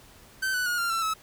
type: tone with pitch steps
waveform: 45% pulse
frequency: 1541 / 1488.5 / 1437.8 / 1388.8 / 1341.5 / 1295.8 Hz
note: G6 / F#6 / F6 / F6 / E6 / E6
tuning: -30 / +10 / +50 / -10 / +30 / -30 cents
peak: -25 dBFS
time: 0.42-1.14 s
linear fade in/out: 10 ms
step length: 120 ms
effects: pink hiss -53 dBFS RMS until 1.22 s